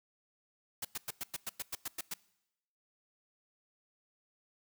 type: noise bursts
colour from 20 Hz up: white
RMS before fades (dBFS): -38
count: 11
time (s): 0.82-2.139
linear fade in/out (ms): 5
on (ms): 29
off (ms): 100
effects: noise-tail reverb RT60 0.9 s tail -22 dB re dry